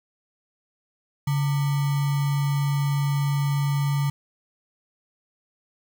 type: tone with sample-and-hold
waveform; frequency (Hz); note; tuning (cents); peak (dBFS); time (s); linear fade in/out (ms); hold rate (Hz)
sine; 141.6; C#3; +37; -20; 1.27-4.1; 5; 1050
effects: none